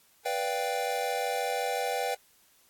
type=chord; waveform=square; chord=G dominant seventh; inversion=first; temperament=equal; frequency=493.9 / 587.3 / 698.5 / 784 Hz; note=B4 / D5 / F5 / G5; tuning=0 / 0 / 0 / 0 cents; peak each=-34 / -37 / -36 / -33 dBFS; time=0.25-2.15 s; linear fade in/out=10 ms; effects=white hiss -63 dBFS RMS until 2.69 s + AAC 64 kbps